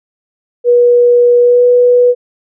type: tone with pitch glide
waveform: sine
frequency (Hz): 484 to 490.5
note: B4 to B4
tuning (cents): -35 to -12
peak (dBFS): -4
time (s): 0.64-2.15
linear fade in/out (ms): 50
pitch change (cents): +23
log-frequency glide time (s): 1.4-1.64
effects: none